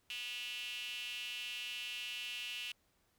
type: tone with high-pass filter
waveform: sawtooth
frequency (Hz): 243.7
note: B3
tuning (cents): -23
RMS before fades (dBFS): -43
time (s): 0.1-2.72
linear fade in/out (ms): 2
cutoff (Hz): 2800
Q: 8.5
effects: pink hiss -75 dBFS RMS until 3.18 s